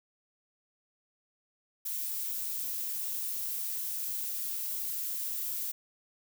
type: noise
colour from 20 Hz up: violet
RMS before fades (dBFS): -35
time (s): 1.85-5.72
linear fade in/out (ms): 10
effects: none